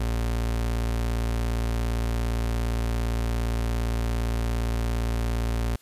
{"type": "tone", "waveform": "35% pulse", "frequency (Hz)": 57.4, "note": "A#1", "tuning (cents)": -26, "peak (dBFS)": -22, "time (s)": [0, 5.76], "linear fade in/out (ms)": 5, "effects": ["white hiss -59 dBFS RMS until 5.81 s", "resampled to 32000 Hz"]}